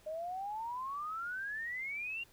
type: exponential sweep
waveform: sine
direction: up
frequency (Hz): 609 to 2812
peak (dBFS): -37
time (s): 0.06-2.24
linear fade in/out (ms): 10
effects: pink hiss -64 dBFS RMS until 2.32 s